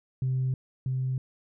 sine tone with echo, 129.9 Hz, C3, 12 cents flat, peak -23 dBFS, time 0.22-0.54 s, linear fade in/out 2 ms, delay 640 ms, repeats 1, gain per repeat -2 dB, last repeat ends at 1.18 s, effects tanh soft clip ceiling -21 dBFS

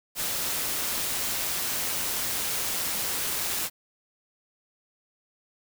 white noise with amplitude modulation, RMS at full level -28 dBFS, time 0.15-3.7 s, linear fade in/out 50 ms, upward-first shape sine, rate 175 Hz, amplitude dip 25%, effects none

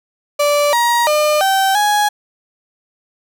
35% pulse tone with pitch steps, 583 / 948 / 603 / 774 / 832 Hz, D5 / A#5 / D5 / G5 / G#5, -13 / +29 / +46 / -22 / +3 cents, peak -10 dBFS, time 0.39-2.09 s, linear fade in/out 10 ms, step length 340 ms, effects none

